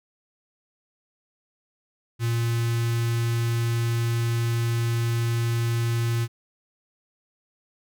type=tone with notch filter; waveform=square; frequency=116.54 Hz; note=A#2; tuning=in tune; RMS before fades=-24 dBFS; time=2.19-6.28 s; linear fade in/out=50 ms; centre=630 Hz; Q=0.69; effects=none